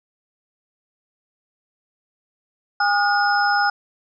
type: tone cluster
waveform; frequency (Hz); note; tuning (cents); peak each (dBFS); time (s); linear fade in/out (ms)
sine; 813 / 1227 / 1439 / 5150; G#5 / D#6 / F#6 / E8; -37 / -25 / -49 / -41; -19 / -26 / -19 / -27; 2.8-3.7; 5
effects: none